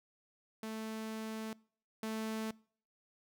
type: tone pair in turn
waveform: sawtooth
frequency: 220 / 220 Hz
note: A3 / A3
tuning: 0 / 0 cents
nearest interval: unison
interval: 0 cents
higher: neither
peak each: -36 / -33 dBFS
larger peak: second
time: 0.63-1.53 / 2.03-2.51 s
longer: first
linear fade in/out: 2 ms
effects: noise-tail reverb RT60 0.5 s tail -24 dB re dry